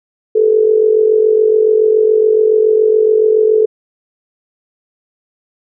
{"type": "tone with amplitude modulation", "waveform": "sine", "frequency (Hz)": 434.7, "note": "A4", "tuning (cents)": -21, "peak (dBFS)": -4, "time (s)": [0.35, 3.66], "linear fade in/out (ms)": 10, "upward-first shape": "sine", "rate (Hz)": 47.1, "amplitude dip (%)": 70, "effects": []}